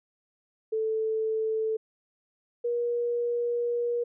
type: tone pair in turn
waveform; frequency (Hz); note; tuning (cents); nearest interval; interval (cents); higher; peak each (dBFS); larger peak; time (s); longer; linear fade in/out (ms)
sine; 440 / 477.3; A4 / A#4; 0 / +41; minor second; 141; second; -25; neither; 0.72-1.77 / 2.64-4.04; second; 10
effects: none